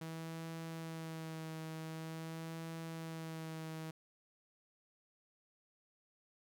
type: tone with vibrato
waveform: sawtooth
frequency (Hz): 161.6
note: E3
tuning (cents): -34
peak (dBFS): -39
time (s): 0.01-3.91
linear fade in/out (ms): 5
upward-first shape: sine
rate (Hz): 0.46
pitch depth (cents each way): 22
effects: none